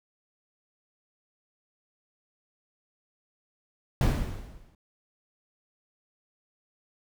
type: noise with exponential decay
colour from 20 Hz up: brown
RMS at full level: -19 dBFS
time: 4.01-4.75 s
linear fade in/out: 2 ms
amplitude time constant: 160 ms
effects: none